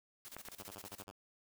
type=noise with tremolo; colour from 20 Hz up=white; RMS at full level=-50 dBFS; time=0.25-1.04 s; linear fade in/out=0 ms; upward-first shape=square; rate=15 Hz; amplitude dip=80%
type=clicks; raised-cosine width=0.5 ms; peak=-30 / -31 dBFS; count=2; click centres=0.366 / 0.486 s
type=tone bursts; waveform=5% pulse; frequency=99 Hz; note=G2; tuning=18 cents sharp; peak=-37 dBFS; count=7; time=0.59-1.112 s; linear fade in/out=5 ms; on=42 ms; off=38 ms
effects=none